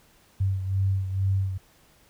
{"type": "beating tone pair", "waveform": "sine", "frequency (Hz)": [96, 98.2], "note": ["G2", "G2"], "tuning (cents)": [-36, 4], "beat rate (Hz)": 2.2, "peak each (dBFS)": [-23, -30], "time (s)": [0.4, 1.58], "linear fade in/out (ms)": 10, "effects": ["pink hiss -59 dBFS RMS until 2.09 s"]}